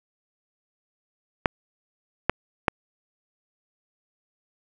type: clicks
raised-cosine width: 0.5 ms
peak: -3 dBFS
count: 3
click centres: 1.458 / 2.296 / 2.682 s
effects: none